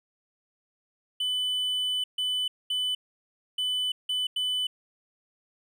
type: tone bursts at uneven times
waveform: triangle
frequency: 3000 Hz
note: F#7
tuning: 23 cents sharp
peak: -24 dBFS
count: 6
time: 1.2-2.04 / 2.18-2.48 / 2.7-2.95 / 3.58-3.92 / 4.09-4.27 / 4.36-4.67 s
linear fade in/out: 5 ms
effects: none